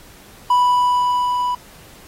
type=tone with level ramp; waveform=triangle; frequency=987 Hz; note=B5; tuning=1 cent flat; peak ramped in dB=-9 to -16 dBFS; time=0.5-1.55 s; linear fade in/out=5 ms; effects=pink hiss -45 dBFS RMS until 2.07 s + AAC 48 kbps